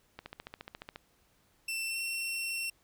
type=click train; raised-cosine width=0.3 ms; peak=-26 dBFS; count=12; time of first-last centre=0.19-0.959 s; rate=14.3 Hz
type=tone with pitch glide; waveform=sawtooth; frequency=2681 to 2714 Hz; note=E7 to E7; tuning=+29 to +50 cents; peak=-30 dBFS; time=1.68-2.7 s; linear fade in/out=5 ms; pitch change=+21 cents; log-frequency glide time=1.86-1.98 s
effects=pink hiss -69 dBFS RMS until 2.83 s